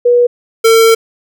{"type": "tone pair in turn", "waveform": ["sine", "square"], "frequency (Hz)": [484.8, 451.9], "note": ["B4", "A4"], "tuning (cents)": [-32, 46], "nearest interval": "minor second", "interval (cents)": 122, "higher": "first", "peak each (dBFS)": -5, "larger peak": "neither", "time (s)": [[0.05, 0.27], [0.64, 0.95]], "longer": "second", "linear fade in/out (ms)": 10, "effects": []}